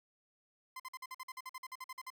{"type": "tone bursts", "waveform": "30% pulse", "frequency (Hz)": 1034, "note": "C6", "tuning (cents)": -21, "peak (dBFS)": -40, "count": 16, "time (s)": [0.76, 2.103], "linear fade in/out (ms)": 5, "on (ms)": 38, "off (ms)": 49, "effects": []}